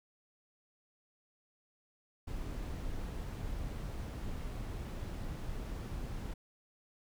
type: noise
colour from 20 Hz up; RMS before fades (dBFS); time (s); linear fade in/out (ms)
brown; -40; 2.27-6.34; 10
effects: none